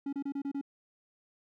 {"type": "tone bursts", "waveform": "triangle", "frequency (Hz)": 279.1, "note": "C#4", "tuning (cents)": 12, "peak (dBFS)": -30, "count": 6, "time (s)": [0.06, 0.613], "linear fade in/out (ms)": 5, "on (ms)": 68, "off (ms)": 29, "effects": []}